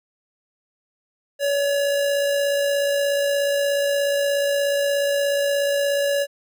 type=tone with amplitude modulation; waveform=square; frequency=566 Hz; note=C#5; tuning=36 cents sharp; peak=-18 dBFS; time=1.39-6.27 s; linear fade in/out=50 ms; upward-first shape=sine; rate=56.8 Hz; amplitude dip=30%; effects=none